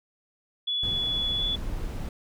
sine tone with pitch glide, 3415 to 3435 Hz, G#7 to A7, +48 to -42 cents, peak -25 dBFS, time 0.67-1.56 s, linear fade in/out 10 ms, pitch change +10 cents, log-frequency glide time 1.37-1.43 s
brown noise, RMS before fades -33 dBFS, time 0.83-2.09 s, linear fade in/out 2 ms
effects none

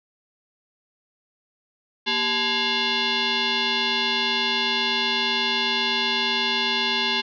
sine tone with frequency modulation, 392 Hz, G4, in tune, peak -20 dBFS, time 2.06-7.22 s, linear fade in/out 20 ms, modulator 629 Hz, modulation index 6.3, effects none

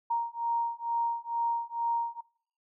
sine beating tone pair, 932.3 / 934.5 Hz, A#5 / A#5, 0 / +4 cents, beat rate 2.2 Hz, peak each -31 dBFS, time 0.1-2.21 s, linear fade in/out 10 ms, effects noise-tail reverb RT60 0.6 s tail -23 dB re dry

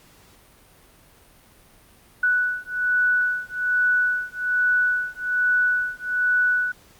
sine beating tone pair, 1480 / 1481.2 Hz, F#6 / F#6, 0 / +1 cents, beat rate 1.2 Hz, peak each -22 dBFS, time 2.23-6.72 s, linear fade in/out 5 ms, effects pink hiss -53 dBFS RMS until 6.99 s + Opus 48 kbps

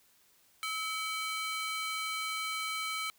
30% pulse ring-modulated tone, 1787 Hz, A6, 26 cents sharp, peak -28 dBFS, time 0.63-3.1 s, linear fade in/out 0 ms, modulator 494 Hz, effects white hiss -66 dBFS RMS until 3.18 s

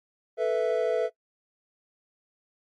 triangle chord, A suspended second, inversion none, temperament equal, 440 / 493.9 / 659.3 Hz, A4 / B4 / E5, 0 / 0 / 0 cents, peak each -25 dBFS, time 0.37-1.1 s, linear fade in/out 50 ms, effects noise-tail reverb RT60 0.1 s tail -21 dB re dry + MP3 48 kbps

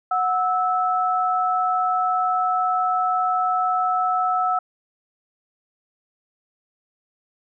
sine tone pair together, 734.7 / 1309 Hz, F#5 / E6, -12 / -13 cents, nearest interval minor seventh, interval 999 cents, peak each -21 dBFS, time 0.11-4.59 s, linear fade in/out 5 ms, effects none

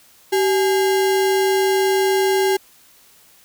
sine tone with sample-and-hold, 384.2 Hz, G4, 35 cents flat, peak -14 dBFS, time 0.32-2.57 s, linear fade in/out 10 ms, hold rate 1225 Hz, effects white hiss -51 dBFS RMS until 3.44 s

